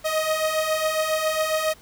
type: beating tone pair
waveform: sawtooth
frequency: 622.3 / 629.6 Hz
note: D#5 / D#5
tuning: 0 / +20 cents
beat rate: 7.3 Hz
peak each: -23 / -19 dBFS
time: 0.04-1.74 s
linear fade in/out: 20 ms
effects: pink hiss -51 dBFS RMS until 1.81 s